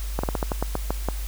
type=slowing click train; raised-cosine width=1 ms; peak=-10 dBFS; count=10; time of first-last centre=0.19-1.087 s; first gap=45 ms; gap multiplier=1.19; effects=added 50 Hz sine -27 dBFS peak until 1.27 s + white hiss -41 dBFS RMS until 1.27 s

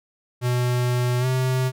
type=tone with pitch glide; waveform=square; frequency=123.47 to 129.16 Hz; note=B2 to C3; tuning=0 to -22 cents; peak=-20 dBFS; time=0.41-1.72 s; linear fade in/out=50 ms; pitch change=+78 cents; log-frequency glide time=1.2-1.26 s; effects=none

